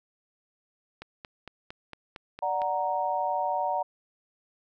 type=click train; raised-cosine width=0.3 ms; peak=-24 dBFS; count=8; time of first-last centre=1.02-2.618 s; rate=4.38 Hz
type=chord; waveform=sine; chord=D augmented; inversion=none; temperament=equal; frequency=587.3 / 740 / 932.3 Hz; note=D5 / F#5 / A#5; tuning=0 / 0 / 0 cents; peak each=-32 / -29 / -29 dBFS; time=2.42-3.83 s; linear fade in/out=10 ms
effects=none